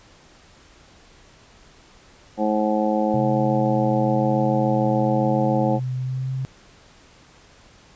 harmonic tone, 107 Hz, A2, 48 cents flat, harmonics 2 / 3 / 4 / 5 / 6 / 7 / 8, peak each -23 / -25 / -34 / -23 / -36 / -26 / -29 dBFS, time 2.37-5.8 s, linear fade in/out 50 ms
sine tone with vibrato, 129.7 Hz, C3, 15 cents flat, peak -23 dBFS, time 3.14-6.45 s, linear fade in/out 0 ms, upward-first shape sine, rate 1 Hz, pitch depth 27 cents each way
effects pink hiss -51 dBFS RMS until 7.95 s + resampled to 16000 Hz

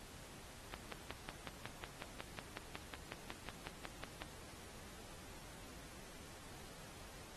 click train, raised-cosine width 0.3 ms, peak -27 dBFS, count 20, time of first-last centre 0.74-4.22 s, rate 5.46 Hz, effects pink hiss -56 dBFS RMS until 7.36 s + AAC 32 kbps

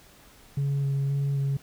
sine tone with vibrato, 139.2 Hz, C#3, 8 cents sharp, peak -21 dBFS, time 0.57-1.57 s, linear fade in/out 5 ms, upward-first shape square, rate 1.9 Hz, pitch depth 11 cents each way, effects tanh soft clip ceiling -22 dBFS + pink hiss -54 dBFS RMS until 1.62 s

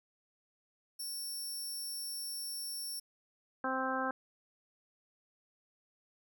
15% pulse tone, 5450 Hz, F8, 43 cents flat, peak -33 dBFS, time 0.99-3 s, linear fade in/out 10 ms
harmonic tone, 261.7 Hz, C4, in tune, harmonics 1 / 2 / 3 / 4 / 5 / 6, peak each -39 / -39 / -39 / -39 / -39 / -39 dBFS, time 3.64-4.11 s, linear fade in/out 2 ms
effects none

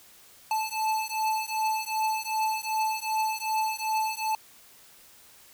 square beating tone pair, 872 / 874.6 Hz, A5 / A5, -16 / -11 cents, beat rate 2.6 Hz, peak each -30 dBFS, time 0.51-4.35 s, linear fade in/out 2 ms, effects white hiss -54 dBFS RMS until 5.53 s

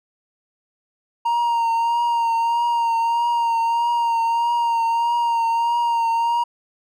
triangle tone with vibrato, 932.3 Hz, A#5, in tune, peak -15 dBFS, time 1.25-6.44 s, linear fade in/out 10 ms, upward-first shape triangle, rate 1.6 Hz, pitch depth 33 cents each way, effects none

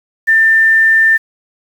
sine tone with quantisation, 1790 Hz, A6, 29 cents sharp, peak -6 dBFS, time 0.27-1.18 s, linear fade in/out 20 ms, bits 6, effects none

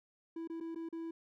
triangle tone with dropouts, 329.6 Hz, E4, in tune, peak -37 dBFS, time 0.36-1.11 s, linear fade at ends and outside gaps 5 ms, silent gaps 0.475-0.498 / 0.602-0.608 / 0.748-0.758 / 0.889-0.926 s, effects none

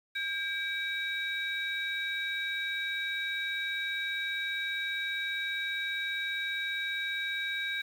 sine tone cluster, 1605 / 2305 / 3810 Hz, G6 / D7 / A#7, +40 / -33 / +37 cents, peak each -34 / -35 / -36 dBFS, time 0.15-7.82 s, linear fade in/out 10 ms, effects tanh soft clip ceiling -22 dBFS + 9-bit

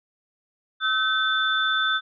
sine tone cluster, 1295 / 1531 / 3531 Hz, E6 / G6 / A7, -31 / -41 / +5 cents, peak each -26 / -23 / -25 dBFS, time 0.8-2.01 s, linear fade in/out 50 ms, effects none

